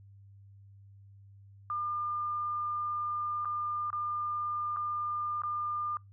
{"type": "tone with dropouts", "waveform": "sine", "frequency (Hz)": 1203, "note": "D6", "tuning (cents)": 41, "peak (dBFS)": -31, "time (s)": [1.7, 5.97], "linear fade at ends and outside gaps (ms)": 1, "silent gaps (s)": [[3.448, 3.455], [3.903, 3.929], [4.763, 4.769], [5.419, 5.435]], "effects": ["noise-tail reverb RT60 0.2 s tail -26 dB re dry", "added 99 Hz sine -52 dBFS peak until 6.12 s"]}